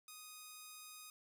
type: tone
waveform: 5% pulse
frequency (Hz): 1244.5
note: D#6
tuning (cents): 0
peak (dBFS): -40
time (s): 0.08-1.1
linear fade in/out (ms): 2
effects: none